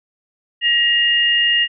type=tone pair together; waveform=sine; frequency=1900 / 2833 Hz; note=A#6 / F7; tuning=+33 / +24 cents; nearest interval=perfect fifth; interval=691 cents; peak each=-17 / -14 dBFS; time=0.61-1.68 s; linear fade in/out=50 ms; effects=none